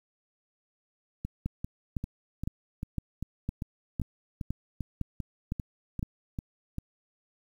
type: two click trains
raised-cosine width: 5 ms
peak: -21 / -18 dBFS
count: 15 / 10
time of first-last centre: 1.25-6.784 / 1.46-6.029 s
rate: 2.53 / 1.97 Hz
effects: 9-bit